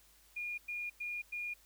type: tone bursts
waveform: sine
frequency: 2428 Hz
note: D#7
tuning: 43 cents flat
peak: -37 dBFS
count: 4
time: 0.36-1.54 s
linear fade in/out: 10 ms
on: 220 ms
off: 100 ms
effects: added 50 Hz sine -69 dBFS peak until 1.65 s + white hiss -65 dBFS RMS until 1.65 s